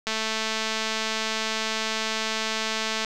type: click train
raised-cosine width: 0.2 ms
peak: -10 dBFS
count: 656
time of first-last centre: 0.07-3.047 s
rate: 220 Hz
effects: none